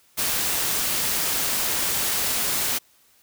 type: noise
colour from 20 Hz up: white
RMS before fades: -24 dBFS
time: 0.17-2.79 s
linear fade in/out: 20 ms
effects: white hiss -59 dBFS RMS until 3.22 s